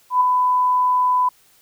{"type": "tone with ADSR envelope", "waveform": "sine", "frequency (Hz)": 1000, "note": "B5", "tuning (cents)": 21, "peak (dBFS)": -10, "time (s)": [0.1, 1.29], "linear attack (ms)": 110, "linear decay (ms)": 3, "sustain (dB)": -4, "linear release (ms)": 7, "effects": ["white hiss -55 dBFS RMS until 1.61 s"]}